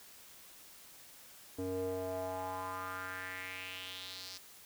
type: tone with band-pass filter sweep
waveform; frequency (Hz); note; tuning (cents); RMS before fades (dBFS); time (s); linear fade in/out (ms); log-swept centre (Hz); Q
square; 93; F#2; +9; -41; 1.58-4.38; 10; 370 to 5100; 3.7
effects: white hiss -56 dBFS RMS until 4.65 s